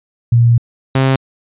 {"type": "tone pair in turn", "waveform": ["sine", "sawtooth"], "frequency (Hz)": [118, 133.22], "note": ["A#2", "C3"], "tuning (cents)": [22, 32], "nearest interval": "major second", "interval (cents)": 210, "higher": "second", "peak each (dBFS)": -6, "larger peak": "neither", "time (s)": [[0.32, 0.58], [0.95, 1.16]], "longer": "first", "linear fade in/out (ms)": 5, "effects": ["resampled to 8000 Hz"]}